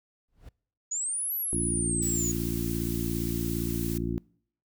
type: noise with exponential growth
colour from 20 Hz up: brown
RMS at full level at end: -40 dBFS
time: 0.28-0.49 s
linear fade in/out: 5 ms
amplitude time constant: 44 ms
type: exponential two-way sweep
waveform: sine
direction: up then down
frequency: 6730 to 11950 to 6730 Hz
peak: -28 dBFS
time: 0.91-2.32 s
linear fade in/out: 10 ms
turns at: 1.34 s
type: harmonic tone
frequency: 57.4 Hz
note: A#1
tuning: 26 cents flat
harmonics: 1 / 2 / 3 / 4 / 5 / 6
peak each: -35 / -35 / -35 / -35 / -35 / -35 dBFS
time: 1.53-4.18 s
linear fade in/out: 0 ms
type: noise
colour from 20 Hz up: blue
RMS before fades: -39 dBFS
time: 2.02-3.98 s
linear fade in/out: 5 ms
effects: noise-tail reverb RT60 0.6 s tail -25 dB re dry